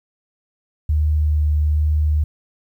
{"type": "tone with vibrato", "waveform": "sine", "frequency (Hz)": 75.7, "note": "D#2", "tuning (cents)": -47, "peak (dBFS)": -14, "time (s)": [0.89, 2.24], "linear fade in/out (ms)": 5, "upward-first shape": "sine", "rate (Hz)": 1.2, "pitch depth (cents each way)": 12, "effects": ["9-bit"]}